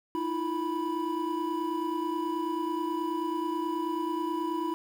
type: tone cluster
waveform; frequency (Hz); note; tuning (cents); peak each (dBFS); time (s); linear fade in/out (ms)
triangle; 313.5 / 342.8 / 985; D#4 / F4 / B5; +13 / -32 / -5; -31; 0.15-4.74; 0
effects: 9-bit